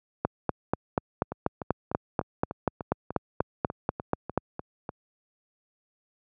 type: two click trains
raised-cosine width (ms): 1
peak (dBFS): -9 / -19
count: 18 / 13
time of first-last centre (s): 0.25-4.376 / 1.32-4.891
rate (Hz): 4.12 / 3.36
effects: high-pass 80 Hz 12 dB/octave